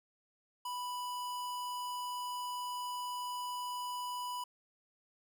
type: tone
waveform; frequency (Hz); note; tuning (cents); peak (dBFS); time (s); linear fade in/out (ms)
square; 987.8; B5; 0; -38; 0.65-4.44; 5
effects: none